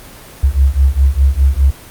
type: beating tone pair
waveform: sine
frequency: 65.7 / 70.6 Hz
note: C2 / C#2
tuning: +8 / +32 cents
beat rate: 4.9 Hz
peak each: -11 dBFS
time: 0.43-1.71 s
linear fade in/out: 10 ms
effects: pink hiss -36 dBFS RMS until 1.9 s + Opus 24 kbps